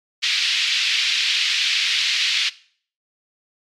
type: band-pass noise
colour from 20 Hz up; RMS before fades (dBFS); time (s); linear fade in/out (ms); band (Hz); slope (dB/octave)
pink; -20; 0.22-2.5; 20; 2400 to 4600; 24
effects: noise-tail reverb RT60 0.5 s tail -19 dB re dry + MP3 96 kbps